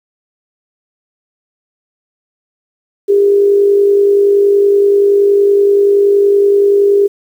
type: tone with amplitude modulation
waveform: sine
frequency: 402.4 Hz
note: G4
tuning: 45 cents sharp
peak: -4 dBFS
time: 3.08-7.08 s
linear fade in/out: 20 ms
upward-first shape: sine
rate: 50.6 Hz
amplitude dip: 40%
effects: 7-bit